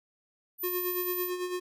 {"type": "tone", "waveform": "sine", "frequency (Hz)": 13920, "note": "A9", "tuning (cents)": -20, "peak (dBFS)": -32, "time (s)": [0.58, 1.31], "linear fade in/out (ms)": 50}
{"type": "tone with tremolo", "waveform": "square", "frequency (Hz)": 360, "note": "F#4", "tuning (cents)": -47, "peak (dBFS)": -30, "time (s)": [0.63, 1.6], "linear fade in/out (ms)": 10, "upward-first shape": "sine", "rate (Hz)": 9, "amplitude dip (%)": 55}
{"effects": []}